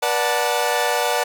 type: chord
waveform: sawtooth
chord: B minor seventh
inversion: none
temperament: equal with one note detuned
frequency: 483.2 / 587.3 / 740 / 880 Hz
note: B4 / D5 / F#5 / A5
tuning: -38 / 0 / 0 / 0 cents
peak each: -20 dBFS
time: 0.02-1.24 s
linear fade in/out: 10 ms
effects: none